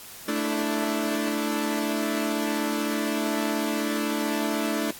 sawtooth chord, A suspended fourth, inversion none, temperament equal, 220 / 293.7 / 329.6 Hz, A3 / D4 / E4, 0 / 0 / 0 cents, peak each -25 / -24 / -27 dBFS, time 0.28-4.91 s, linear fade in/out 5 ms, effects white hiss -43 dBFS RMS until 4.99 s + AAC 64 kbps

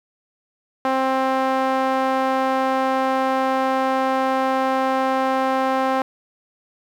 sawtooth tone with band-pass filter, 263.7 Hz, C4, 14 cents sharp, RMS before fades -20 dBFS, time 0.85-6.02 s, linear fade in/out 2 ms, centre 870 Hz, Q 1.3, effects 8-bit

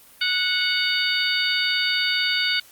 harmonic tone with a mistuned harmonic, 736 Hz, F#5, 9 cents flat, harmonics 2 / 3 / 4 / 5 / 6, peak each -26 / -26 / -26 / -26 / -26 dBFS, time 0.21-2.6 s, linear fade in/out 5 ms, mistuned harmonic 6, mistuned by +57 cents, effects white hiss -50 dBFS RMS until 2.71 s + Opus 32 kbps

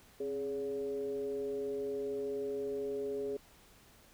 sine tone with frequency modulation, 416.7 Hz, G#4, 6 cents sharp, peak -34 dBFS, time 0.2-3.37 s, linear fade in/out 5 ms, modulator 150 Hz, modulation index 0.57, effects pink hiss -61 dBFS RMS until 4.13 s

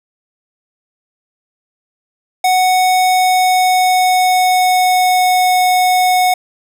square tone with pitch glide, 740 to 733.6 Hz, F#5 to F#5, 0 to -15 cents, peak -10 dBFS, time 2.44-6.34 s, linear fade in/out 5 ms, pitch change -15 cents, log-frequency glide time 3-5.45 s, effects none

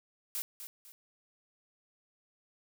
blue noise with echo, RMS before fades -36 dBFS, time 0.35-0.42 s, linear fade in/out 0 ms, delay 250 ms, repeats 2, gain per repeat -9 dB, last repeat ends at 0.92 s, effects none

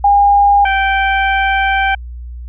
sine / 20% pulse tone pair in turn, 810 / 779.5 Hz, G#5 / G5, -43 / -10 cents, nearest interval minor second, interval 67 cents, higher first, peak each -6 dBFS, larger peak neither, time 0.04-0.65 / 0.65-1.95 s, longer second, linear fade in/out 5 ms, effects added 60 Hz sine -25 dBFS peak until 2.48 s + resampled to 8000 Hz

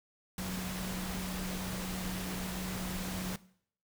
sine tone in noise, 185 Hz, F#3, in tune, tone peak -37 dBFS, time 0.38-3.36 s, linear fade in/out 2 ms, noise pink, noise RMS -40 dBFS, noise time 0.38-3.36 s, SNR 0 dB, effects noise-tail reverb RT60 0.6 s tail -19 dB re dry

